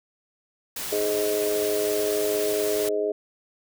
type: noise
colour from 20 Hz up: white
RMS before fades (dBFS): -32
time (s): 0.76-2.89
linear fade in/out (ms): 5
type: harmonic tone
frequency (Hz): 104.2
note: G#2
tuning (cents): +6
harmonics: 3 / 4 / 5 / 6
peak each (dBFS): -34 / -24 / -34 / -28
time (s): 0.92-3.12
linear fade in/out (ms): 5
effects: none